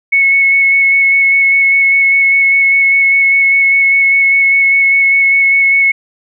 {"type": "tone with vibrato", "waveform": "sine", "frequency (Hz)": 2200, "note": "C#7", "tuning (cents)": -14, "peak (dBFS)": -6, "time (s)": [0.12, 5.92], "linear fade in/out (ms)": 10, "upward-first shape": "square", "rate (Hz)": 5, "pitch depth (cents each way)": 9, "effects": []}